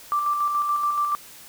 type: tone with tremolo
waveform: sine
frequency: 1174.7 Hz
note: D6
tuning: in tune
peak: -19 dBFS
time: 0.12-1.15 s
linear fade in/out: 0 ms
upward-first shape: square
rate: 7 Hz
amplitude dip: 35%
effects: white hiss -45 dBFS RMS until 1.48 s